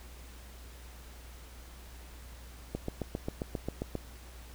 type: click train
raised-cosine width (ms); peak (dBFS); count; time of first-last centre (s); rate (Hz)
2; -20; 10; 2.75-3.953; 7.48
effects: added 60 Hz sine -48 dBFS peak until 4.54 s + pink hiss -54 dBFS RMS until 4.54 s